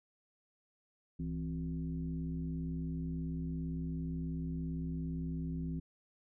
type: tone with frequency modulation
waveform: sine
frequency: 164.81 Hz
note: E3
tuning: in tune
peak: -35 dBFS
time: 1.19-5.8 s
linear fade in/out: 10 ms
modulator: 97.2 Hz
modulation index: 0.99
effects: none